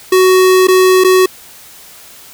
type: tone with dropouts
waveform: square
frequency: 372.2 Hz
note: F#4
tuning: 10 cents sharp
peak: -6 dBFS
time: 0.12-1.26 s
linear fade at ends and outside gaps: 5 ms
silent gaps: 0.672-0.683 / 1.039-1.045 s
effects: white hiss -37 dBFS RMS until 2.33 s